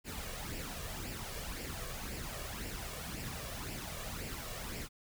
pink noise with flanger, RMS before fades -42 dBFS, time 0.04-4.89 s, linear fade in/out 50 ms, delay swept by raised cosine 0.39 to 1.79 ms, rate 1.9 Hz, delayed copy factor +0.55, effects none

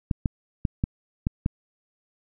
clicks, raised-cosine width 5 ms, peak -10 dBFS, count 6, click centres 0.112 / 0.258 / 0.652 / 0.839 / 1.269 / 1.461 s, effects none

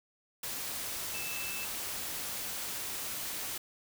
sine tone in noise, 2637 Hz, E7, in tune, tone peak -40 dBFS, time 1.14-1.65 s, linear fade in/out 5 ms, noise white, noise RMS -38 dBFS, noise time 0.43-3.58 s, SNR -5 dB, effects none

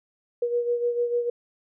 sine beating tone pair, 478.5 / 485.2 Hz, A#4 / B4, +45 / -31 cents, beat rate 6.7 Hz, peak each -23 / -30 dBFS, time 0.42-1.3 s, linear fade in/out 5 ms, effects none

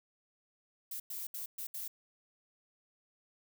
violet noise bursts at uneven times, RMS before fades -41 dBFS, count 5, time 0.91-1 / 1.1-1.27 / 1.34-1.46 / 1.58-1.67 / 1.74-1.88 s, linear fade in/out 5 ms, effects none

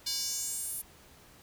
square tone with high-pass filter sweep, 324.3 Hz, E4, 28 cents flat, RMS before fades -35 dBFS, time 0.06-0.82 s, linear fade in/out 10 ms, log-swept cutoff 4500 to 11000 Hz, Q 3.3, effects pink hiss -57 dBFS RMS until 1.42 s

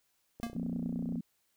click train, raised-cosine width 2 ms, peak -32 dBFS, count 24, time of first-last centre 0.4-1.157 s, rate 30.4 Hz
square tone with exponential decay, 233.1 Hz, A#3, in tune, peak -30 dBFS, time 0.43-0.59 s, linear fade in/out 0 ms, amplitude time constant 33 ms
sine chord, F suspended fourth, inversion none, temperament equal, 174.61 / 233.1 / 261.6 Hz, F3 / Bb3 / C4, 0 / 0 / 0 cents, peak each -37 / -36 / -40 dBFS, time 0.55-1.21 s, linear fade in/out 5 ms
effects white hiss -75 dBFS RMS until 1.56 s

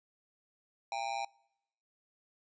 square tone with amplitude modulation, 799 Hz, G5, 33 cents sharp, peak -31 dBFS, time 0.92-1.25 s, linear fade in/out 2 ms, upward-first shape sine, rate 121 Hz, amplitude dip 95%, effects noise-tail reverb RT60 0.8 s tail -24 dB re dry + resampled to 16000 Hz

